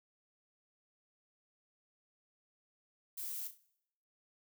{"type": "noise with echo", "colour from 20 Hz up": "violet", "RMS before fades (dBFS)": -42, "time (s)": [3.17, 3.48], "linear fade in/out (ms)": 10, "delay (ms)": 34, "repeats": 3, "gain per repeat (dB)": -9, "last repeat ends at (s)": 3.582, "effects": ["noise-tail reverb RT60 0.7 s tail -19 dB re dry"]}